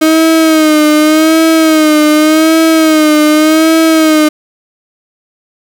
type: tone with vibrato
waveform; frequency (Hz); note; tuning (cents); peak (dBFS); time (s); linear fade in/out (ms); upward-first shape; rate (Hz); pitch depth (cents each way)
35% pulse; 312.9; D#4; +10; -3; 0.01-4.29; 10; sine; 0.86; 58
effects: none